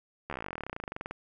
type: slowing click train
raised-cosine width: 0.5 ms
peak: -21 dBFS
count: 30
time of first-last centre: 0.3-1.11 s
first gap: 13 ms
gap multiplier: 1.05
effects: none